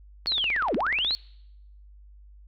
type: click train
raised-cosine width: 0.3 ms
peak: -19 dBFS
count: 15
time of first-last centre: 0.26-1.108 s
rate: 16.5 Hz
type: linear two-way sweep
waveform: sine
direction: down then up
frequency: 4441 to 185 to 4441 Hz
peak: -23 dBFS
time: 0.27-1.15 s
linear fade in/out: 0 ms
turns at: 0.75 s
effects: noise-tail reverb RT60 0.8 s tail -26 dB re dry + added 50 Hz sine -47 dBFS peak until 2.47 s